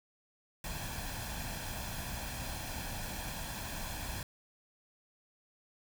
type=noise with comb filter; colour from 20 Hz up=pink; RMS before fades=-40 dBFS; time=0.64-4.23 s; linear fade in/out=2 ms; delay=1.2 ms; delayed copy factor=+0.6; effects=none